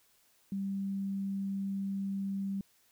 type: tone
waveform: sine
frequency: 196 Hz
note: G3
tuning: in tune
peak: -32 dBFS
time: 0.52-2.61 s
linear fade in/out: 2 ms
effects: white hiss -68 dBFS RMS until 2.91 s